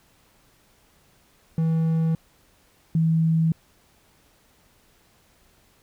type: tone pair in turn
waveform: triangle / sine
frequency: 162.1 / 162.1 Hz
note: E3 / E3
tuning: -29 / -29 cents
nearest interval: unison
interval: 0 cents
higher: neither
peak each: -17 dBFS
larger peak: neither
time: 1.58-2.15 / 2.95-3.52 s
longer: neither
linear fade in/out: 2 ms
effects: pink hiss -60 dBFS RMS until 5.82 s